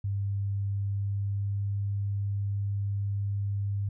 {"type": "tone with pitch glide", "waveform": "sine", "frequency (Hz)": [99.6, 100.35], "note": ["G2", "G2"], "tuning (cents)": [28, 41], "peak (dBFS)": -27, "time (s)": [0.04, 3.89], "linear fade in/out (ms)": 5, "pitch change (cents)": 13, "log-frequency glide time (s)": [0.58, 1.56], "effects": []}